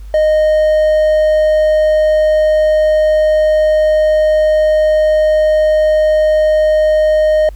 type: tone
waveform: triangle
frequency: 618 Hz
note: D#5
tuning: 12 cents flat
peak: -6 dBFS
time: 0.14-7.49 s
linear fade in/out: 2 ms
effects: added 50 Hz sine -27 dBFS peak until 7.55 s + pink hiss -50 dBFS RMS until 7.55 s